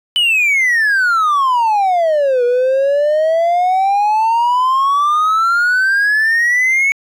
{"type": "exponential two-way sweep", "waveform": "triangle", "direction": "down then up", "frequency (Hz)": [3010, 479.9, 2231], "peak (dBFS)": -8, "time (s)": [0.16, 6.92], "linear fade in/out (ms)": 0, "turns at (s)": 2.44, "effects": ["tanh soft clip ceiling -4 dBFS"]}